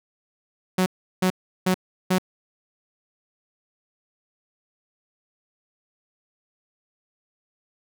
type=tone bursts; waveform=sawtooth; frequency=185 Hz; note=F#3; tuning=in tune; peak=-14 dBFS; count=4; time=0.78-2.184 s; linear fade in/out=5 ms; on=81 ms; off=360 ms; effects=none